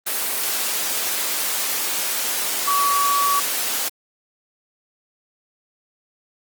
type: tone in noise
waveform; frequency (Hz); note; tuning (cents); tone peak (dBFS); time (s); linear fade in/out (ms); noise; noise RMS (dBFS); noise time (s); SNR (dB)
sine; 1136; C#6; +42; -17; 2.67-3.4; 10; white; -23; 0.06-3.89; +3
effects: high-pass 300 Hz 12 dB/octave + Opus 24 kbps